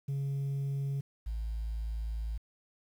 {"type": "tone pair in turn", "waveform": "sine", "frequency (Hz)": [138.59, 55], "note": ["C#3", "A1"], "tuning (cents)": [0, 0], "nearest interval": "octave + major third", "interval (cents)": 1600, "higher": "first", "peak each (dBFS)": [-28, -31], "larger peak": "first", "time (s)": [[0.08, 1.01], [1.26, 2.38]], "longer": "second", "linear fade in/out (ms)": 10, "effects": ["tanh soft clip ceiling -30 dBFS", "10-bit"]}